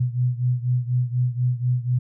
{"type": "beating tone pair", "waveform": "sine", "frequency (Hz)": [123, 127.1], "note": ["B2", "C3"], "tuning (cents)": [-7, -50], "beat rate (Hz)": 4.1, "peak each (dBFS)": [-21, -24], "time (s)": [0, 1.99], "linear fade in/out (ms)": 10, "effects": []}